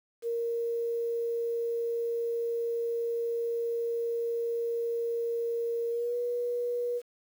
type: tone with pitch glide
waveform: sine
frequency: 466.2 to 482.6 Hz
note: A#4 to B4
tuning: 0 to -40 cents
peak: -28 dBFS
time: 0.22-7.02 s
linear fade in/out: 50 ms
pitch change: +60 cents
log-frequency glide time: 5.9-6.15 s
effects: 9-bit